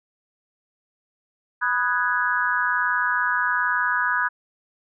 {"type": "chord", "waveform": "sine", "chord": "G# minor seventh", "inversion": "first", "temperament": "equal", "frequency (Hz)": [987.8, 1244.5, 1480, 1661.2], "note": ["B5", "D#6", "F#6", "G#6"], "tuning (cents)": [0, 0, 0, 0], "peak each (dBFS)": [-26, -27, -24, -24], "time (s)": [1.61, 4.29], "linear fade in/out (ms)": 20, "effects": []}